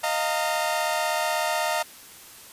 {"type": "chord", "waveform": "sawtooth", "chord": "Eb suspended second", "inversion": "none", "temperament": "equal with one note detuned", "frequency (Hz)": [622.3, 698.5, 915.3], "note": ["Eb5", "F5", "Bb5"], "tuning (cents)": [0, 0, -32], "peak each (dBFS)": -24, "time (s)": [0.03, 1.83], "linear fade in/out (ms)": 10, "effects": ["white hiss -46 dBFS RMS until 2.52 s", "resampled to 32000 Hz"]}